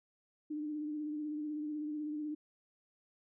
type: tone with vibrato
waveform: sine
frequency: 301.1 Hz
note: D4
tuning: 43 cents sharp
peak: -36 dBFS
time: 0.5-2.35 s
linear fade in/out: 10 ms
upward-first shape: sine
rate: 16 Hz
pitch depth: 32 cents each way
effects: none